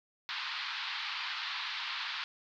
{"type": "band-pass noise", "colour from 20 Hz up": "white", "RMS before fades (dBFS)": -38, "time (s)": [0.29, 2.24], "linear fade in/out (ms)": 0, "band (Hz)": [900, 4400], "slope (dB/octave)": 48, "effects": []}